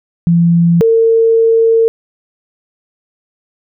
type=tone pair in turn; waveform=sine; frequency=169.9 / 453.6 Hz; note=F3 / A#4; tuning=-47 / -47 cents; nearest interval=octave + perfect fourth; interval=1700 cents; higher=second; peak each=-6 dBFS; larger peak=neither; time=0.27-0.81 / 0.81-1.88 s; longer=second; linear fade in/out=0 ms; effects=none